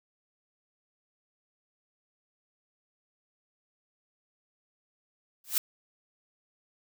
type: noise with exponential growth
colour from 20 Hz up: blue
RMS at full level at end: -21 dBFS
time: 5.44-5.58 s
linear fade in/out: 2 ms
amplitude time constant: 30 ms
effects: none